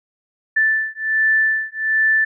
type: beating tone pair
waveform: sine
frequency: 1760 / 1761.3 Hz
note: A6 / A6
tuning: 0 / +1 cents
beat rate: 1.3 Hz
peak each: -18 dBFS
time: 0.56-2.25 s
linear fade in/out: 10 ms
effects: none